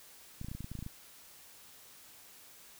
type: clicks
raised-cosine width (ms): 5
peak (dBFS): -29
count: 12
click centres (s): 0.414 / 0.446 / 0.485 / 0.515 / 0.55 / 0.606 / 0.644 / 0.716 / 0.753 / 0.79 / 0.826 / 0.864
effects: white hiss -56 dBFS RMS until 2.79 s